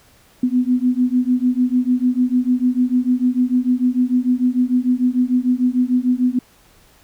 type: beating tone pair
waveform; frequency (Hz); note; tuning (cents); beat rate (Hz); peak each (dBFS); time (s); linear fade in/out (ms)
sine; 246.9 / 253.6; B3 / B3; 0 / +46; 6.7; -17; 0.43-6.39; 5
effects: pink hiss -52 dBFS RMS until 7.03 s